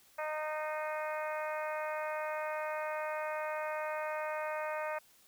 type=harmonic tone with a mistuned harmonic; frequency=307.5 Hz; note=D#4; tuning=20 cents flat; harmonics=2 / 3 / 4 / 5 / 6 / 7 / 8; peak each=-37 / -41 / -43 / -45 / -47 / -48 / -49 dBFS; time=0.18-4.99 s; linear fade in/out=10 ms; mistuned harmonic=8; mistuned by=+17 cents; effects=white hiss -64 dBFS RMS until 5.27 s